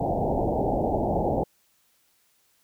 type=low-pass noise; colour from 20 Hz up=white; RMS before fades=-25 dBFS; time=0-1.44 s; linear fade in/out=10 ms; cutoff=850 Hz; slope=96 dB/octave; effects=white hiss -66 dBFS RMS until 2.63 s